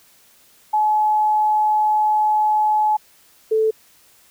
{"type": "tone pair in turn", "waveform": "sine", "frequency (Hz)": [853, 439], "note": ["G#5", "A4"], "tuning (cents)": [46, -4], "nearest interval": "major seventh", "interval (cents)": 1150, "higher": "first", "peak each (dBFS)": -14, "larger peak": "neither", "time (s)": [[0.73, 2.97], [3.51, 3.71]], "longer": "first", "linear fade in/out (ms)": 10, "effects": ["white hiss -53 dBFS RMS until 4.3 s"]}